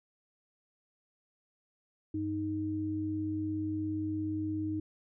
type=tone pair together; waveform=sine; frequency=98 / 311.1 Hz; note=G2 / D#4; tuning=0 / 0 cents; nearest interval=octave + minor sixth; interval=2000 cents; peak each=-38 / -32 dBFS; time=2.14-4.8 s; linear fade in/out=5 ms; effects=none